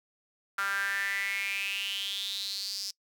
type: tone with high-pass filter sweep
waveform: sawtooth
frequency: 197.8 Hz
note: G3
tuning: 16 cents sharp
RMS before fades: -33 dBFS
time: 0.58-2.91 s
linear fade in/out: 5 ms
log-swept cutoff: 1400 to 5200 Hz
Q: 7.9
effects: noise-tail reverb RT60 0.1 s tail -25 dB re dry